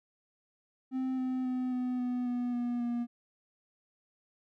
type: tone with pitch steps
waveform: triangle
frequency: 260 / 256.9 / 253.8 / 250.7 / 247.7 / 244.7 / 241.7 / 238.8 Hz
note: C4 / C4 / B3 / B3 / B3 / B3 / B3 / A#3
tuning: -11 / -32 / +47 / +26 / +5 / -16 / -37 / +42 cents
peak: -28 dBFS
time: 0.91-3.07 s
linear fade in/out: 50 ms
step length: 270 ms
effects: none